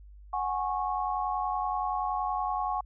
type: chord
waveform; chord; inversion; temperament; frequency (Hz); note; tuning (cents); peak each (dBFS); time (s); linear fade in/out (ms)
sine; F# suspended second; none; equal with one note detuned; 740 / 830.6 / 1097.9; F#5 / G#5 / C#6; 0 / 0 / -17; -32; 0.33-2.81; 5
effects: added 50 Hz sine -47 dBFS peak until 2.85 s